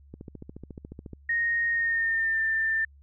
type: click train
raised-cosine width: 3 ms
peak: -27 dBFS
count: 15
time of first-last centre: 0.14-1.133 s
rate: 14.1 Hz
type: tone with pitch glide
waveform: sine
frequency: 1861 to 1787.3 Hz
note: A#6 to A6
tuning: -3 to +27 cents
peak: -23 dBFS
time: 1.29-2.85 s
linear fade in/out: 5 ms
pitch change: -70 cents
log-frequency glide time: 1.7-2.41 s
effects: added 70 Hz sine -51 dBFS peak until 3.02 s